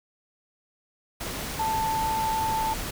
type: tone in noise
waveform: sine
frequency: 884 Hz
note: A5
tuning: 8 cents sharp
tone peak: -24 dBFS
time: 1.59-2.74 s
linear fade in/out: 10 ms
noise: pink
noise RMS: -33 dBFS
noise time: 1.2-2.91 s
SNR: +6 dB
effects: none